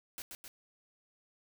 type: noise with echo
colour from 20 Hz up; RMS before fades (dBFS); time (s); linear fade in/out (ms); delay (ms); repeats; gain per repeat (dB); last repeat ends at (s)
white; -43; 0.18-0.22; 0; 130; 2; -3; 0.48
effects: none